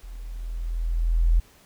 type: tone with level ramp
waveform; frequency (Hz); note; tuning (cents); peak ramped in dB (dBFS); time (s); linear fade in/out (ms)
sine; 41.54; E1; +14; -36 to -14; 0.03-1.4; 10
effects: pink hiss -55 dBFS RMS until 1.65 s